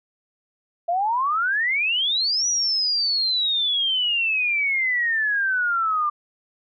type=exponential two-way sweep; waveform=sine; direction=up then down; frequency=665 to 5900 to 1182 Hz; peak=-19 dBFS; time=0.88-6.1 s; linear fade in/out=10 ms; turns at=2.47 s; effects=none